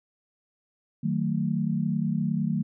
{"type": "chord", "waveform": "sine", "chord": "D# diminished", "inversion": "none", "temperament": "just", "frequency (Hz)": [155.56, 186.68, 224], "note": ["D#3", "F#3", "A3"], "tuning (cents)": [0, 16, 31], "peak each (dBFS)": -28, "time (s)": [1.03, 2.63], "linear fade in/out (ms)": 10, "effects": []}